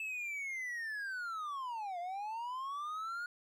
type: linear two-way sweep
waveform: triangle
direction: down then up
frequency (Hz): 2637 to 685 to 1446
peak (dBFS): -36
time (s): 0-3.26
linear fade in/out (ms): 2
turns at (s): 1.99
effects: none